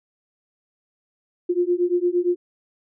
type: beating tone pair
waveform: sine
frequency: 349.2 / 357.9 Hz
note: F4 / F4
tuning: 0 / +42 cents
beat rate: 8.7 Hz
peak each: -21 dBFS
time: 1.49-2.36 s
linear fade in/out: 10 ms
effects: none